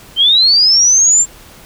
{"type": "linear sweep", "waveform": "sine", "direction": "up", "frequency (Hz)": [3057, 7440], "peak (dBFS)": -6, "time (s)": [0.16, 1.26], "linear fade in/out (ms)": 50, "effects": ["pink hiss -39 dBFS RMS until 1.65 s"]}